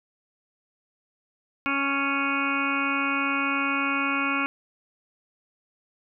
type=harmonic tone with a mistuned harmonic; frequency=277.2 Hz; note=C#4; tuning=in tune; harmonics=1 / 2 / 3 / 4 / 5 / 6 / 8 / 9 / 10; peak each=-29 / -40 / -38 / -30 / -29 / -38 / -31 / -30 / -36 dBFS; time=1.66-4.46 s; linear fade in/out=0 ms; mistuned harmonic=6; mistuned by=+16 cents; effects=none